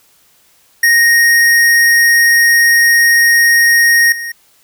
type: tone with level steps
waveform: square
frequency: 1864.7 Hz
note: A#6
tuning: in tune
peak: -7 / -21 dBFS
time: 0.83-4.32 s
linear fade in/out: 5 ms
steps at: 4.12 s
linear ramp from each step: 2 ms
effects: white hiss -51 dBFS RMS until 4.63 s